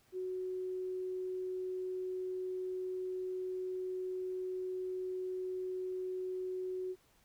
sine tone, 370 Hz, F#4, in tune, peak -36 dBFS, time 0.12-6.96 s, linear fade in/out 50 ms, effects pink hiss -69 dBFS RMS until 7.24 s

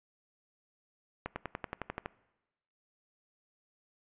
accelerating click train, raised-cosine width 0.5 ms, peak -20 dBFS, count 10, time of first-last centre 1.26-2.059 s, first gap 100 ms, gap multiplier 0.97, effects noise-tail reverb RT60 1.0 s tail -21 dB re dry + resampled to 8000 Hz

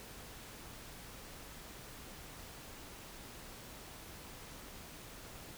silence, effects pink hiss -51 dBFS RMS until 5.57 s

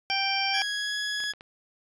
harmonic tone, 784 Hz, G5, in tune, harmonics 1 / 2 / 3 / 4 / 6 / 7, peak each -30 / -35 / -29 / -32 / -34 / -32 dBFS, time 0.1-0.62 s, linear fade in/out 0 ms
20% pulse tone with pitch glide, 1661.2 to 1679.5 Hz, G#6 to G#6, 0 to +19 cents, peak -23 dBFS, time 0.53-1.33 s, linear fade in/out 20 ms, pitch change +19 cents, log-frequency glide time 0.68-0.98 s
clicks, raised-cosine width 0.3 ms, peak -28 dBFS, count 4, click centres 1.203 / 1.238 / 1.336 / 1.409 s
effects resampled to 22050 Hz

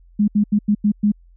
sine tone bursts at uneven times, 207.7 Hz, G#3, in tune, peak -12 dBFS, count 6, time 0.19-0.28 / 0.35-0.44 / 0.52-0.59 / 0.68-0.75 / 0.84-0.92 / 1.03-1.12 s, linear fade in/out 10 ms, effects added 43 Hz sine -46 dBFS peak until 1.36 s

